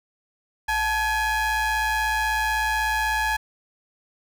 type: ring-modulated tone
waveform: square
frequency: 407.3 Hz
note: G#4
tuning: 34 cents flat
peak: -19 dBFS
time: 0.68-3.37 s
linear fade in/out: 10 ms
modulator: 1280 Hz
effects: none